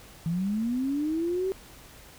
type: linear sweep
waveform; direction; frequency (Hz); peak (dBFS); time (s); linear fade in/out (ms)
sine; up; 160.2 to 387.7; -25; 0.26-1.52; 0
effects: added 50 Hz sine -56 dBFS peak until 2.18 s + pink hiss -50 dBFS RMS until 2.18 s